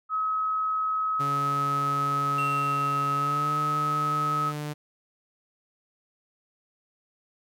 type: tone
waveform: sine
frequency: 1279 Hz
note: D#6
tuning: 47 cents sharp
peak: -24 dBFS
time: 0.09-4.53 s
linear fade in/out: 50 ms
type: tone with pitch glide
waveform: sawtooth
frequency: 141.3 to 149.1 Hz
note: C#3 to D3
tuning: +34 to +27 cents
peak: -27 dBFS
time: 1.19-4.74 s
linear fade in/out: 20 ms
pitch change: +93 cents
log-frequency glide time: 3.14-3.52 s
type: tone with exponential decay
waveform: triangle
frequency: 2726 Hz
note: F7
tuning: 43 cents flat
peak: -29 dBFS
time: 2.38-4.13 s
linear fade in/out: 5 ms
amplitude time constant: 380 ms
effects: none